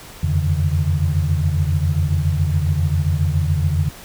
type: tone cluster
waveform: sine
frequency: 85.2 / 92.5 / 140.5 / 154.2 Hz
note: F2 / F#2 / C#3 / D#3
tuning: -42 / 0 / +24 / -15 cents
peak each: -18 / -24 / -21 / -23 dBFS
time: 0.23-3.89 s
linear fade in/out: 5 ms
effects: pink hiss -39 dBFS RMS until 4.04 s